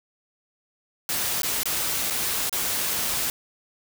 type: noise with dropouts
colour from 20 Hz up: white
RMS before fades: -26 dBFS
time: 1.09-3.3 s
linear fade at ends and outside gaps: 1 ms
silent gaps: 1.42-1.432 / 1.633-1.656 / 2.101-2.106 / 2.495-2.527 s
effects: none